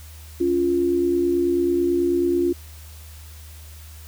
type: tone pair together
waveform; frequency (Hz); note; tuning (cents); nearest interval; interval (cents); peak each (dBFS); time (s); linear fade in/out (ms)
sine; 280 / 349.2; C#4 / F4; +18 / 0; major third; 382; -24 / -18; 0.4-2.53; 10
effects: added 77 Hz sine -39 dBFS peak until 4.07 s + white hiss -47 dBFS RMS until 4.07 s